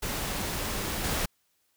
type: noise with level steps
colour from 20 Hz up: pink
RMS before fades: -32 / -29 dBFS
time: 0.02-1.26 s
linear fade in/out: 10 ms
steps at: 1.04 s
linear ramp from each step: 5 ms
effects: white hiss -72 dBFS RMS until 1.76 s